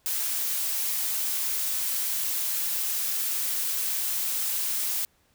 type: noise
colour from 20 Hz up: blue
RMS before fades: -28 dBFS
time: 0.06-5.05 s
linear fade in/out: 0 ms
effects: pink hiss -66 dBFS RMS until 5.34 s